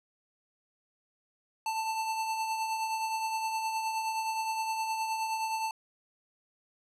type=tone with tremolo; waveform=square; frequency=886 Hz; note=A5; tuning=12 cents sharp; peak=-29 dBFS; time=1.66-5.71 s; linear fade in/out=2 ms; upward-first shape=triangle; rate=9.6 Hz; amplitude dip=45%; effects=low-pass 11000 Hz 12 dB/octave